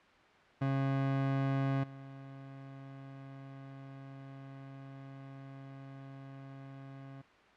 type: tone with level steps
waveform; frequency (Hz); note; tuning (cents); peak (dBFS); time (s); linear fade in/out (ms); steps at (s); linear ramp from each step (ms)
30% pulse; 136; C#3; -33; -27 / -44; 0.61-7.22; 10; 1.83; 10
effects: white hiss -60 dBFS RMS until 7.56 s + low-pass 2000 Hz 12 dB/octave